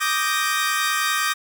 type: chord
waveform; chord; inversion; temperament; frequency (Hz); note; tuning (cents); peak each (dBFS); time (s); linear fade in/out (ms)
sawtooth; Eb major seventh; third; equal; 1174.7 / 1244.5 / 1568 / 1864.7; D6 / Eb6 / G6 / Bb6; 0 / 0 / 0 / 0; -22; 0-1.34; 20
effects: none